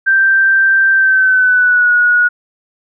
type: tone with pitch glide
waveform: sine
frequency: 1568 to 1454.6 Hz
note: G6 to F#6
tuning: 0 to -30 cents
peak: -7 dBFS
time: 0.06-2.29 s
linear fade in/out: 20 ms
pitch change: -130 cents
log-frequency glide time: 0.93-1.92 s
effects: none